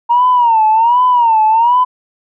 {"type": "tone with vibrato", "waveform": "sine", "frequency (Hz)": 932.3, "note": "A#5", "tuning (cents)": 0, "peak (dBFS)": -6, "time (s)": [0.09, 1.85], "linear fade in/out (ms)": 20, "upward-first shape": "sine", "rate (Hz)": 1.3, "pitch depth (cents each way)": 130, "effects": ["tanh soft clip ceiling -2 dBFS"]}